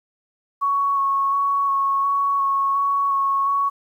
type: tone with vibrato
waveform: sine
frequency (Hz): 1108.7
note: C#6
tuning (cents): 0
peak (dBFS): -17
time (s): 0.61-3.7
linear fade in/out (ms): 20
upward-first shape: square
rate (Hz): 1.4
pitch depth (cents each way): 12
effects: 9-bit